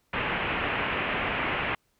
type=low-pass noise; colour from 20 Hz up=white; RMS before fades=-29 dBFS; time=0.13-1.75 s; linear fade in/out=5 ms; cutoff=2800 Hz; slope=48 dB/octave; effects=pink hiss -71 dBFS RMS until 1.99 s